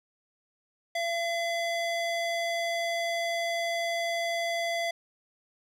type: tone with band-pass filter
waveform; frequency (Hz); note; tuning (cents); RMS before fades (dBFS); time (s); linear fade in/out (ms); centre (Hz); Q
square; 678; E5; +49; -30; 0.95-4.91; 5; 2300; 0.55
effects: none